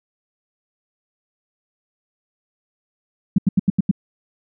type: tone bursts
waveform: sine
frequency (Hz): 191.4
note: G3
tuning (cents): -41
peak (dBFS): -10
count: 6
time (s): 3.36-3.913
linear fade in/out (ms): 5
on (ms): 23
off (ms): 83
effects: none